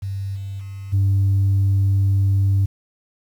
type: tone with level steps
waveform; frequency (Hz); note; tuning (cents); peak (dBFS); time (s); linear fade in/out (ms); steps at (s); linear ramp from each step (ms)
sine; 98; G2; 0; -23 / -26 / -29 / -12; 0.02-2.66; 10; 0.35 / 0.59 / 0.92; 20
effects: tanh soft clip ceiling -12 dBFS + 8-bit